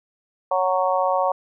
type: harmonic tone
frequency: 185 Hz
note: F#3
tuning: in tune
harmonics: 3 / 4 / 5 / 6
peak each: -22 / -23 / -24 / -25 dBFS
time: 0.51-1.32 s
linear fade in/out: 5 ms
effects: none